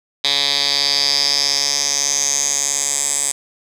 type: tone with band-pass filter sweep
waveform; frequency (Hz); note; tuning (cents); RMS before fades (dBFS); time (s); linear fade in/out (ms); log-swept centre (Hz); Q
10% pulse; 141.6; C#3; +37; -18; 0.24-3.32; 5; 4000 to 8000; 6
effects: none